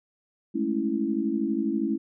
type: chord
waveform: sine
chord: A major seventh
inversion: third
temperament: equal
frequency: 207.7 / 220 / 277.2 / 329.6 Hz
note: G#3 / A3 / C#4 / E4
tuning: 0 / 0 / 0 / 0 cents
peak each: -32 / -29 / -29 / -28 dBFS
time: 0.54-1.98 s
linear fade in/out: 20 ms
effects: none